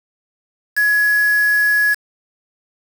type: tone with quantisation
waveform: sine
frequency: 1683 Hz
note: G#6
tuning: 23 cents sharp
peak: -12 dBFS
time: 0.76-1.95 s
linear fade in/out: 20 ms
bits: 4
effects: none